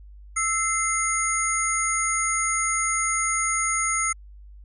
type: tone cluster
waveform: sine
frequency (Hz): 1310 / 2080 / 6640 / 9560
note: E6 / C7 / G#8 / D9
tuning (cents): -11 / -11 / -1 / +30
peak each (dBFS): -27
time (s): 0.36-4.13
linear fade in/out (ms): 10
effects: added 50 Hz sine -42 dBFS peak until 4.64 s